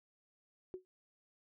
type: tone with exponential decay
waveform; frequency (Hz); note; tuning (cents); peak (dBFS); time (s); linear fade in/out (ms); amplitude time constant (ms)
sine; 370; F#4; 0; -37; 0.74-0.85; 0; 22
effects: none